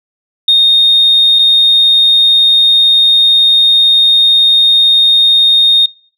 sine tone pair in turn, 3691 / 3691 Hz, A#7 / A#7, -18 / -18 cents, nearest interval unison, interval 0 cents, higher neither, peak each -3 dBFS, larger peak neither, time 0.48-1.39 / 1.39-5.86 s, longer second, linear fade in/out 5 ms, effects noise-tail reverb RT60 0.5 s tail -25 dB re dry + tanh soft clip ceiling 0 dBFS

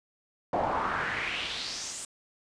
brown noise with band-pass filter sweep, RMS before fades -32 dBFS, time 0.53-2.05 s, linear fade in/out 2 ms, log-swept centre 680 to 8600 Hz, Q 3.1, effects resampled to 22050 Hz

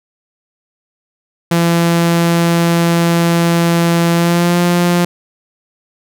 sawtooth tone with pitch glide, 169.4 to 174.87 Hz, E3 to F3, +48 to +3 cents, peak -6 dBFS, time 1.51-5.05 s, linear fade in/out 5 ms, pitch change +55 cents, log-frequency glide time 4.14-4.58 s, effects none

